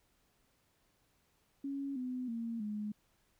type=tone with pitch steps; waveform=sine; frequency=277.2 / 252.7 / 230.4 / 210.1 Hz; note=C#4 / B3 / A#3 / G#3; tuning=0 / +40 / -20 / +20 cents; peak=-36 dBFS; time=1.64-2.92 s; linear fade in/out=5 ms; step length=320 ms; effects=pink hiss -74 dBFS RMS until 3.39 s